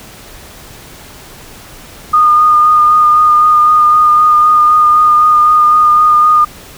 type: tone with vibrato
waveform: sine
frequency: 1222 Hz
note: D#6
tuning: 32 cents flat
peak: -4 dBFS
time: 2.13-6.45 s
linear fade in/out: 10 ms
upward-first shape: sine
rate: 3.9 Hz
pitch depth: 16 cents each way
effects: pink hiss -34 dBFS RMS until 6.77 s